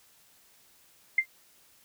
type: tone with exponential decay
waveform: sine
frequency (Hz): 2093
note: C7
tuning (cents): 0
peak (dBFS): -16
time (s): 1.18-1.26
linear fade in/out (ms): 5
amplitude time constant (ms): 16
effects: white hiss -61 dBFS RMS until 1.84 s